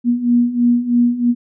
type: beating tone pair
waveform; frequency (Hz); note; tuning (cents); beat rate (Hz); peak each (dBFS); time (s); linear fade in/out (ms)
sine; 238.6 / 241.7; A#3 / B3; +41 / -37; 3.1; -17 / -13; 0.04-1.35; 50
effects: none